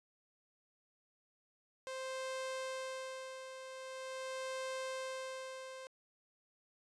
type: tone with tremolo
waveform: sawtooth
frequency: 523.3 Hz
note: C5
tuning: in tune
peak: -35 dBFS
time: 1.87-5.87 s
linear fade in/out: 0 ms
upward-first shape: sine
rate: 0.44 Hz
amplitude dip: 60%
effects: resampled to 22050 Hz